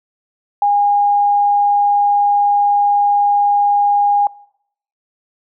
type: tone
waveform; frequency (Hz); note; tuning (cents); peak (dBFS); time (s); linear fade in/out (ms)
sine; 816; G#5; -31; -10; 0.62-4.27; 2
effects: noise-tail reverb RT60 0.7 s tail -22 dB re dry